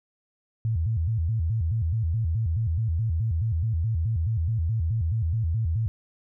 sine tone with vibrato, 95.7 Hz, G2, 41 cents flat, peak -22 dBFS, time 0.65-5.88 s, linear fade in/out 0 ms, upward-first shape square, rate 4.7 Hz, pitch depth 280 cents each way, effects none

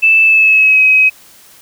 sine tone with pitch glide, 2637 to 2538 Hz, E7 to D#7, 0 to +34 cents, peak -5 dBFS, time 0.02-1.1 s, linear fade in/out 20 ms, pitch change -66 cents, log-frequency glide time 0.23-0.82 s, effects white hiss -42 dBFS RMS until 1.61 s

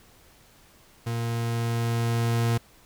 40% pulse tone with level ramp, 116.54 Hz, A#2, in tune, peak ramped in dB -26 to -20 dBFS, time 1.06-2.58 s, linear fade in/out 10 ms, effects pink hiss -56 dBFS RMS until 2.85 s

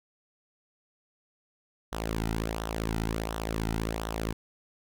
sawtooth tone with flanger, 55.1 Hz, A1, 3 cents sharp, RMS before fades -32 dBFS, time 1.92-4.33 s, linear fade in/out 10 ms, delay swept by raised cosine 0.42 to 1.82 ms, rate 1.4 Hz, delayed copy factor -0.65, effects none

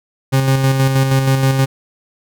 40% pulse tone with tremolo, 134 Hz, C3, 42 cents sharp, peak -9 dBFS, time 0.32-1.66 s, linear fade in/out 20 ms, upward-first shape square, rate 6.3 Hz, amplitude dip 40%, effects none

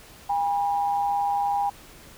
sine tone pair together, 808.1 / 970 Hz, G#5 / B5, -48 / -31 cents, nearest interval minor third, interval 317 cents, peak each -22 / -30 dBFS, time 0.29-1.7 s, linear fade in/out 10 ms, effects pink hiss -48 dBFS RMS until 2.17 s

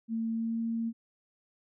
sine tone with pitch glide, 226 to 228.6 Hz, A3 to A#3, +47 to -34 cents, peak -29 dBFS, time 0.08-0.93 s, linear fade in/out 50 ms, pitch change +19 cents, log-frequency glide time 0.29-0.61 s, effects none

